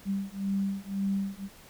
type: beating tone pair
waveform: sine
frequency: 195.5 / 197.4 Hz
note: G3 / G3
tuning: -4 / +12 cents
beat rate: 1.9 Hz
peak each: -31 dBFS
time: 0.05-1.49 s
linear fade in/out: 50 ms
effects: pink hiss -53 dBFS RMS until 1.69 s